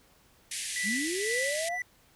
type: band-pass noise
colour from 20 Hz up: white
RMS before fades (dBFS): -36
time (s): 0.51-1.69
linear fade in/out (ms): 5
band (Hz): 1700 to 11000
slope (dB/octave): 96
type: tone with tremolo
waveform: triangle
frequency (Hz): 1975.5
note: B6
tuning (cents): 0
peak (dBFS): -27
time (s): 0.76-1.82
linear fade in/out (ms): 2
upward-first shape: sine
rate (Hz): 2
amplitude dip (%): 70
type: linear sweep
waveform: sine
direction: up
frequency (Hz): 181.6 to 740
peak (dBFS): -31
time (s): 0.83-1.79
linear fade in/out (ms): 50
effects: pink hiss -62 dBFS RMS until 2.15 s